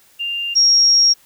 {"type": "tone pair in turn", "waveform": "sine", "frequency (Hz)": [2794, 5588], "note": ["F7", "F8"], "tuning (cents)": [0, 0], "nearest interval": "octave", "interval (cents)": 1200, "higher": "second", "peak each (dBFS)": [-20, -9], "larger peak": "second", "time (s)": [[0.19, 0.55], [0.55, 1.14]], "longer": "second", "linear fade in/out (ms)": 20, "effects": ["white hiss -52 dBFS RMS until 1.25 s"]}